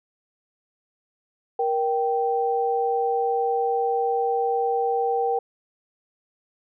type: tone pair together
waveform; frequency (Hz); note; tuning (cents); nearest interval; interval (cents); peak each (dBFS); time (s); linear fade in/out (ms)
sine; 470.9 / 779.7; A#4 / G5; +18 / -10; major sixth; 872; -23; 1.59-5.39; 5
effects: none